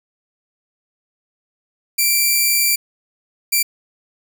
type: tone bursts at uneven times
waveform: 5% pulse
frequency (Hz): 2349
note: D7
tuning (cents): 0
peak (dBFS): -4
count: 2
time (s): 1.98-2.76 / 3.52-3.63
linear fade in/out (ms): 10
effects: none